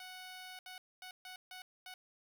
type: tone bursts at uneven times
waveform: 10% pulse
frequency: 740 Hz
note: F#5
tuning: in tune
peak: -39 dBFS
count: 6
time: 0-0.59 / 0.66-0.78 / 1.02-1.11 / 1.25-1.36 / 1.51-1.62 / 1.86-1.94 s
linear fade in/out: 2 ms
effects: 11-bit